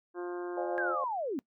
harmonic tone, 176.6 Hz, F3, 20 cents sharp, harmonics 2 / 3 / 4 / 5 / 6 / 7 / 8 / 9, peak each -35 / -48 / -46 / -52 / -48 / -54 / -53 / -52 dBFS, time 0.14-0.96 s, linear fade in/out 50 ms
sine chord, D half-diminished seventh, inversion third, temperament equal with one note detuned, 523.3 / 600.4 / 698.5 / 830.6 Hz, C5 / D5 / F5 / Ab5, 0 / +38 / 0 / 0 cents, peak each -37 / -38 / -39 / -41 dBFS, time 0.57-1.04 s, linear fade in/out 2 ms
sine linear sweep, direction down, 1639 to 238.9 Hz, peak -31 dBFS, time 0.78-1.39 s, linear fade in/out 0 ms
effects noise-tail reverb RT60 0.1 s tail -22 dB re dry

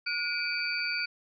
sine tone cluster, 1443 / 2328 / 2488 / 4580 Hz, F#6 / D7 / D#7 / D8, -44 / -16 / -1 / -44 cents, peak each -34 / -33 / -37 / -34 dBFS, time 0.06-1.06 s, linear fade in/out 10 ms, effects none

